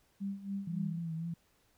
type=tone with tremolo; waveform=sine; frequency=197.6 Hz; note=G3; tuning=14 cents sharp; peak=-33 dBFS; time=0.2-1 s; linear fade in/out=20 ms; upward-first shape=sine; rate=3.6 Hz; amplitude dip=80%
type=tone with vibrato; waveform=sine; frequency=164.9 Hz; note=E3; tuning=1 cent sharp; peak=-35 dBFS; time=0.67-1.34 s; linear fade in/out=5 ms; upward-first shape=triangle; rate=3.7 Hz; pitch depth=58 cents each way
effects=pink hiss -71 dBFS RMS until 1.77 s